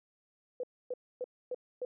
sine tone bursts, 499.6 Hz, B4, 20 cents sharp, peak -33 dBFS, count 5, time 0.6-1.85 s, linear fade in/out 2 ms, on 34 ms, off 270 ms, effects none

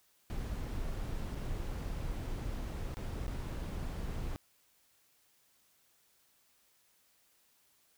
brown noise with dropouts, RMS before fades -38 dBFS, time 0.3-4.36 s, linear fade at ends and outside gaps 0 ms, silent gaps 1.052-1.056 / 1.348-1.353 / 2.944-2.97 / 3.266-3.28 s, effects white hiss -70 dBFS RMS until 7.97 s

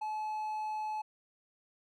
triangle tone, 859 Hz, A5, 42 cents flat, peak -32 dBFS, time 0.01-1.02 s, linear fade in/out 10 ms, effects none

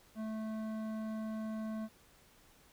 sine tone with hard clipping, 218.7 Hz, A3, 10 cents flat, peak -39 dBFS, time 0.15-1.89 s, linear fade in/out 50 ms, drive 12 dB, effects pink hiss -64 dBFS RMS until 2.72 s

